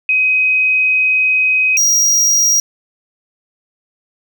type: tone pair in turn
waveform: sine / square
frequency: 2522 / 5716 Hz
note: D#7 / F8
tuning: +23 / +39 cents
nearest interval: octave + major second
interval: 1416 cents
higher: second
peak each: -10 / -10 dBFS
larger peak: neither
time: 0.09-1.77 / 1.77-2.6 s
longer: first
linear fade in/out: 2 ms
effects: none